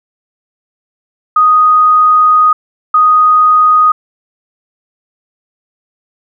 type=tone bursts at uneven times; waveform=sine; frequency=1244.5 Hz; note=D#6; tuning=in tune; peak=-4 dBFS; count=2; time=1.36-2.53 / 2.94-3.92 s; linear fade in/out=5 ms; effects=none